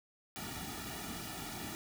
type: noise with comb filter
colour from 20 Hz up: pink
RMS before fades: -43 dBFS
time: 0.36-1.75 s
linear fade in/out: 0 ms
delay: 1.9 ms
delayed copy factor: -0.9
effects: none